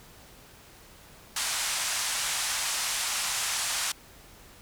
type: band-pass noise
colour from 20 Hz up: white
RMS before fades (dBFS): -30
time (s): 1.36-3.92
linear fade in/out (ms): 5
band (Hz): 730 to 9500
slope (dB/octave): 24
effects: pink hiss -52 dBFS RMS until 4.61 s